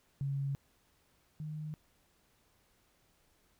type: tone pair in turn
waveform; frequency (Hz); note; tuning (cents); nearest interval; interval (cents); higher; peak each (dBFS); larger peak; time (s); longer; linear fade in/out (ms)
sine; 138.59 / 153.32; C#3 / D#3; 0 / -25; major second; 175; second; -32 / -38; first; 0.21-0.55 / 1.4-1.74; neither; 0
effects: pink hiss -71 dBFS RMS until 3.59 s